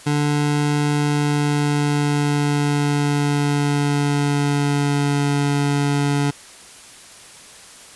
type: tone with pitch glide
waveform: 25% pulse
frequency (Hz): 146.83 to 143.06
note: D3 to D3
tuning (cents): 0 to -45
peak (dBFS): -13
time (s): 0.06-6.31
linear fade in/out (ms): 10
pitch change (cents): -45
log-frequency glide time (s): 0.94-5.26
effects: white hiss -42 dBFS RMS until 7.95 s + resampled to 24000 Hz